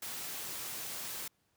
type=noise; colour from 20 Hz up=white; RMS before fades=-41 dBFS; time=0.02-1.28 s; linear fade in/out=5 ms; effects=pink hiss -75 dBFS RMS until 1.56 s + high-pass 80 Hz 12 dB/octave